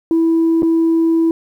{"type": "tone with dropouts", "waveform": "sine", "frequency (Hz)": 328.6, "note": "E4", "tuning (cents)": -5, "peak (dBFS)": -9, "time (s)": [0.11, 1.31], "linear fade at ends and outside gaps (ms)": 1, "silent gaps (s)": [0.622, 0.63], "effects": ["tanh soft clip ceiling -8 dBFS", "8-bit"]}